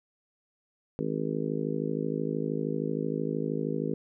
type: harmonic tone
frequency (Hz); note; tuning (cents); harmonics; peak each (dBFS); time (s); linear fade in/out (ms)
53; G#1; +36; 3 / 4 / 5 / 6 / 7 / 8 / 9; -34 / -36 / -34 / -39 / -37 / -35 / -37; 0.99-3.94; 0
effects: none